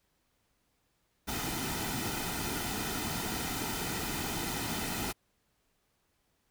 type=noise with comb filter; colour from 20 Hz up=pink; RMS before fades=-35 dBFS; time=1.27-5.13 s; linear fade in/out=20 ms; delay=1.8 ms; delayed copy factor=-0.6; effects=pink hiss -75 dBFS RMS until 6.5 s